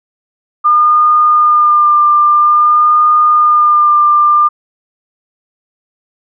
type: tone with vibrato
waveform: sine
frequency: 1206 Hz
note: D6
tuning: 46 cents sharp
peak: -5 dBFS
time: 0.64-4.49 s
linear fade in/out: 20 ms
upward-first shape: sine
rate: 0.5 Hz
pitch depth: 20 cents each way
effects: none